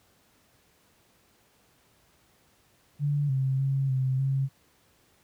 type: tone with pitch steps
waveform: sine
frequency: 144.9 / 133.2 / 136.1 / 131 / 135.4 Hz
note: D3 / C3 / C#3 / C3 / C#3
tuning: -23 / +31 / -31 / +2 / -40 cents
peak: -23 dBFS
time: 2.99-4.49 s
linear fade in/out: 50 ms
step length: 300 ms
effects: pink hiss -64 dBFS RMS until 5.23 s + high-pass 60 Hz 12 dB/octave